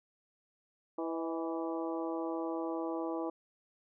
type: harmonic tone with a mistuned harmonic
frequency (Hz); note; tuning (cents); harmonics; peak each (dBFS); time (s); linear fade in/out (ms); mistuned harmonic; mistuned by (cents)
164.81; E3; 0; 2 / 3 / 4 / 5 / 6 / 7; -36 / -40 / -42 / -44 / -46 / -47; 0.98-3.3; 5; 4; -42
effects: none